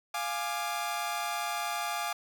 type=chord; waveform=sawtooth; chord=D diminished; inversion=first; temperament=equal with one note detuned; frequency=698.5 / 830.6 / 1188.3 Hz; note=F5 / Ab5 / D6; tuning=0 / 0 / +20 cents; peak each=-32 dBFS; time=0.14-2.13 s; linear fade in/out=5 ms; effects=none